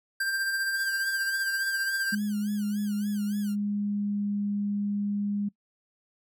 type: tone with tremolo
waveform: square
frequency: 1581 Hz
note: G6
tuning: 14 cents sharp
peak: -26 dBFS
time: 0.2-2.15 s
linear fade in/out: 5 ms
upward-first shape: sine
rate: 15 Hz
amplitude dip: 35%
type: tone with vibrato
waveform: 5% pulse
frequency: 1541 Hz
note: G6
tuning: 30 cents flat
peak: -34 dBFS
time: 0.74-3.56 s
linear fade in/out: 50 ms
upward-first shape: sine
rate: 3.5 Hz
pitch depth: 180 cents each way
type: tone with pitch glide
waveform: sine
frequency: 207.7 to 203.9 Hz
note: G#3 to G#3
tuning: 0 to -32 cents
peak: -26 dBFS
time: 2.12-5.49 s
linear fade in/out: 10 ms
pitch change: -32 cents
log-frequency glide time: 2.3-4.36 s
effects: noise-tail reverb RT60 0.1 s tail -22 dB re dry

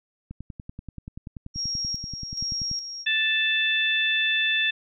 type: click train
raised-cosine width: 5 ms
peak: -24 dBFS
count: 26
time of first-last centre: 0.31-2.714 s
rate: 10.4 Hz
type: tone with tremolo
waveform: sine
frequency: 5588 Hz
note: F8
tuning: in tune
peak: -26 dBFS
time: 1.54-3.06 s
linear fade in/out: 50 ms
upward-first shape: square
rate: 1.2 Hz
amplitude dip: 55%
type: harmonic tone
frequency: 880 Hz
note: A5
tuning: in tune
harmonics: 2 / 3 / 4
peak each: -25 / -25 / -25 dBFS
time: 3.06-4.71 s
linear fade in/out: 10 ms
effects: none

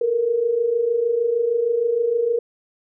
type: tone pair together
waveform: sine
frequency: 446.6 / 473.1 Hz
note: A4 / A#4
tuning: +26 / +26 cents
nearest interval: minor second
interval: 100 cents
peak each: -24 / -18 dBFS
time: 0.01-2.39 s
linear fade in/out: 5 ms
effects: none

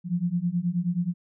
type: beating tone pair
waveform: sine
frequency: 170 / 179.4 Hz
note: F3 / F3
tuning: -46 / +47 cents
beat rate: 9.4 Hz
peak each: -27 / -26 dBFS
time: 0.04-1.14 s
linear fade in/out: 50 ms
effects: none

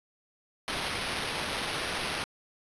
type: noise with sample-and-hold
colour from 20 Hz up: blue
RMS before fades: -33 dBFS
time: 0.68-2.24 s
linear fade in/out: 0 ms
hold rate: 7350 Hz
effects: resampled to 24000 Hz

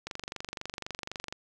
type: click train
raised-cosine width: 0.2 ms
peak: -19 dBFS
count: 31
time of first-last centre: 0.07-1.325 s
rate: 23.9 Hz
effects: none

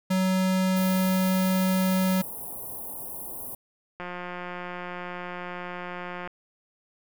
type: tone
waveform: square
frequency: 187.2 Hz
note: F#3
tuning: 20 cents sharp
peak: -22 dBFS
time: 0.1-2.22 s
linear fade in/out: 10 ms
type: band-stop noise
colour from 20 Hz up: white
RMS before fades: -37 dBFS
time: 0.76-3.55 s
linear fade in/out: 5 ms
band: 1000 to 9800 Hz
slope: 48 dB/octave
type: click train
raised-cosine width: 0.5 ms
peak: -21 dBFS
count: 406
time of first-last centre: 4-6.275 s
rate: 178 Hz
effects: none

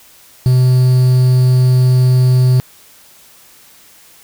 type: tone with quantisation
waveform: triangle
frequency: 127.2 Hz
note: C3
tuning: 48 cents flat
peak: -5 dBFS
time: 0.46-2.6 s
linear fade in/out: 0 ms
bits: 5
effects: white hiss -44 dBFS RMS until 4.23 s

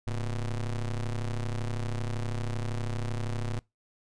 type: ring-modulated tone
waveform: square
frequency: 61.74 Hz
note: B1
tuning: in tune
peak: -27 dBFS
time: 0.07-3.59 s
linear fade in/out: 0 ms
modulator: 45.4 Hz
effects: noise-tail reverb RT60 0.2 s tail -23 dB re dry + resampled to 22050 Hz

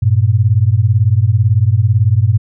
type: beating tone pair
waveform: sine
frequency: 98.3 / 116.3 Hz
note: G2 / A#2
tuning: +5 / -4 cents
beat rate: 18 Hz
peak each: -11 dBFS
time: 0.02-2.38 s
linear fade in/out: 10 ms
effects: none

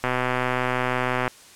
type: click train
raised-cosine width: 0.5 ms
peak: -8 dBFS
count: 157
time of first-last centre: 0.04-1.278 s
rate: 126 Hz
effects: white hiss -48 dBFS RMS until 1.55 s + low-pass 10000 Hz 12 dB/octave

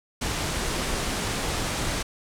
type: low-pass noise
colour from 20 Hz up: pink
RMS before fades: -28 dBFS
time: 0.21-2.03 s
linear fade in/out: 10 ms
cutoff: 10000 Hz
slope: 24 dB/octave
effects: none

